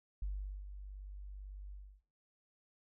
sine tone with ADSR envelope, 49 Hz, G1, in tune, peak -34 dBFS, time 0.22-2.02 s, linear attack 4 ms, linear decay 420 ms, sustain -10 dB, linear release 300 ms, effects noise-tail reverb RT60 0.4 s tail -24 dB re dry + tanh soft clip ceiling -30 dBFS

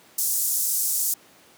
white band-pass noise, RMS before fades -24 dBFS, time 0.18-1.14 s, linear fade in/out 5 ms, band 6300 to 16000 Hz, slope 24 dB/octave, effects pink hiss -53 dBFS RMS until 1.57 s + high-pass 200 Hz 12 dB/octave

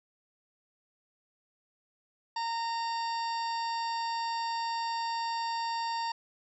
harmonic tone with a mistuned harmonic, 922 Hz, A#5, 19 cents flat, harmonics 1 / 2 / 3 / 4 / 5 / 6 / 8, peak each -31 / -43 / -47 / -49 / -41 / -47 / -54 dBFS, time 2.36-6.12 s, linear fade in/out 5 ms, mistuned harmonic 4, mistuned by -19 cents, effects none

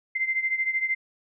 sine beating tone pair, 2079 / 2092 Hz, C7 / C7, -12 / -1 cents, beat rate 13 Hz, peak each -25 / -29 dBFS, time 0.15-0.95 s, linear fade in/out 10 ms, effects none

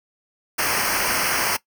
pink noise with comb filter, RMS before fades -22 dBFS, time 0.58-1.57 s, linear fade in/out 10 ms, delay 0.27 ms, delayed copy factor -0.9, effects noise-tail reverb RT60 0.1 s tail -19 dB re dry

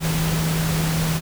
sine tone in noise, 161 Hz, E3, 41 cents flat, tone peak -20 dBFS, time 0-1.21 s, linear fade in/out 50 ms, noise pink, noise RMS -26 dBFS, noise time 0-1.21 s, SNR +3 dB, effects none

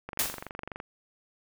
click train, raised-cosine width 0.5 ms, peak -22 dBFS, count 18, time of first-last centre 0.09-0.801 s, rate 23.9 Hz
white noise with exponential decay, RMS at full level -24 dBFS, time 0.19-0.49 s, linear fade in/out 2 ms, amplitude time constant 64 ms
effects none

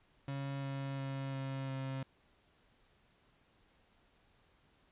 35% pulse tone with pitch steps, 138.1 / 136.99 / 135.88 / 134.79 / 133.7 Hz, C#3 / C#3 / C#3 / C#3 / C3, -6 / -20 / -34 / -48 / +38 cents, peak -36 dBFS, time 0.28-2.03 s, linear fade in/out 2 ms, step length 350 ms, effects pink hiss -70 dBFS RMS until 4.91 s + resampled to 8000 Hz

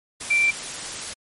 sine tone in noise, 2349 Hz, D7, in tune, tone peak -16 dBFS, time 0.3-0.51 s, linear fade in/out 10 ms, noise white, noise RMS -32 dBFS, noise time 0.2-1.14 s, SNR +13 dB, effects MP3 48 kbps

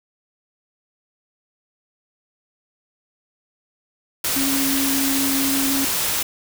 sine tone in noise, 272.8 Hz, C#4, 28 cents flat, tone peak -21 dBFS, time 4.36-5.85 s, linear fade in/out 5 ms, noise white, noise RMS -22 dBFS, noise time 4.24-6.23 s, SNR -2 dB, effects none

